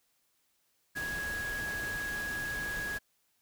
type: tone in noise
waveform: sine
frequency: 1661.2 Hz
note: G#6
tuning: in tune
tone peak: -34 dBFS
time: 0.95-2.99 s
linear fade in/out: 20 ms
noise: pink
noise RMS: -42 dBFS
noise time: 0.95-2.99 s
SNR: +5 dB
effects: white hiss -74 dBFS RMS until 3.41 s